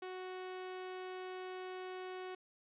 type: tone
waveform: sawtooth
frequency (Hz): 370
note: F#4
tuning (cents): 0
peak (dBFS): -39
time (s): 0.02-2.35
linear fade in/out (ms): 5
effects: resampled to 8000 Hz